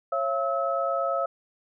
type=tone cluster; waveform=sine; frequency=547 / 676 / 1293 Hz; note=C#5 / E5 / E6; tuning=-23 / +43 / -34 cents; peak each=-28 dBFS; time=0.12-1.26 s; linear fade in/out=5 ms; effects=none